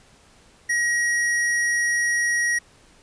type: tone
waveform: square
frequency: 1898 Hz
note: A#6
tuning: 31 cents sharp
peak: -20 dBFS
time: 0.69-2.59 s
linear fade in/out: 10 ms
effects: pink hiss -54 dBFS RMS until 3.02 s + resampled to 22050 Hz